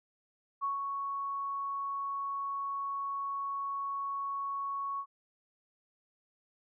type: tone with ADSR envelope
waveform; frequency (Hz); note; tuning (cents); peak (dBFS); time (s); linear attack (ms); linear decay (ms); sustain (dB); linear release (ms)
sine; 1110; C#6; +2; -29; 0.61-5.06; 29; 140; -4; 68
effects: none